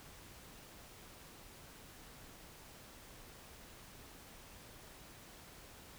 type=silence; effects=pink hiss -56 dBFS RMS until 5.98 s